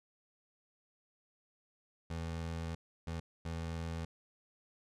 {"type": "tone bursts at uneven times", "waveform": "25% pulse", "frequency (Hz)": 82.6, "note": "E2", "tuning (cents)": 4, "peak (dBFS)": -34, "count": 3, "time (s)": [[2.1, 2.75], [3.07, 3.2], [3.45, 4.05]], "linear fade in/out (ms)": 5, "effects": ["low-pass 8000 Hz 12 dB/octave"]}